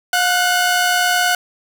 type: tone pair together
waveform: sawtooth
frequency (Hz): 716.2 / 1492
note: F5 / F#6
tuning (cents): +43 / +14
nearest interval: octave + minor second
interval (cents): 1271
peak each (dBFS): -13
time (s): 0.13-1.35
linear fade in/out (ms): 2
effects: none